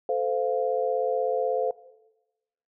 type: chord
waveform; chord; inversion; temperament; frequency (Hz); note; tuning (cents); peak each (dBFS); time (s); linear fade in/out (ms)
sine; F major; first; equal with one note detuned; 440 / 516.3 / 698.5; A4 / C5 / F5; 0 / -23 / 0; -28 / -26 / -29; 0.09-1.71; 2
effects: noise-tail reverb RT60 1.0 s tail -17 dB re dry